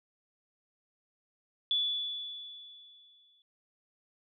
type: tone with exponential decay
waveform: sine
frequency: 3444 Hz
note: A7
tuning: 38 cents flat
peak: -25 dBFS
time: 1.71-3.42 s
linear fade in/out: 1 ms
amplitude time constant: 370 ms
effects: none